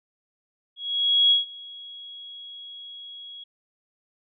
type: tone with ADSR envelope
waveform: sine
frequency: 3322 Hz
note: G#7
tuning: in tune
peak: -14 dBFS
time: 0.76-3.44 s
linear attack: 550 ms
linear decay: 140 ms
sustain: -24 dB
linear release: 7 ms
effects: none